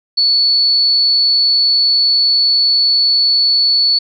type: tone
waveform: sine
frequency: 4435 Hz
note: C#8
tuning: in tune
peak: -9 dBFS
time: 0.17-3.99 s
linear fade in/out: 10 ms
effects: none